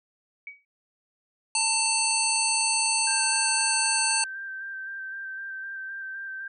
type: tone with exponential decay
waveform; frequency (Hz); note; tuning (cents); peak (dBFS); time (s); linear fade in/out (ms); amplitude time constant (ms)
sine; 2264; C#7; +36; -33; 0.47-0.65; 2; 38
type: harmonic tone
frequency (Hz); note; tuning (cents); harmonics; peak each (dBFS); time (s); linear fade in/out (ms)
892; A5; +23; 1 / 3 / 5 / 7 / 9 / 10; -30 / -29 / -28 / -33 / -30 / -27; 1.55-4.24; 2
type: tone with vibrato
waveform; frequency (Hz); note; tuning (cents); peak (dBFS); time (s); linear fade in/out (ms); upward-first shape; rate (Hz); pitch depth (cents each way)
sine; 1568; G6; 0; -33; 3.07-6.48; 5; square; 3.9; 17
effects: none